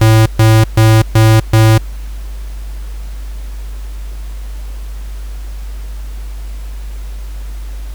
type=tone bursts; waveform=square; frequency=110.6 Hz; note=A2; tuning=9 cents sharp; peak=-5 dBFS; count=5; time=0.01-1.78 s; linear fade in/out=5 ms; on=250 ms; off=130 ms; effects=added 50 Hz sine -21 dBFS peak until 7.94 s + pink hiss -40 dBFS RMS until 7.94 s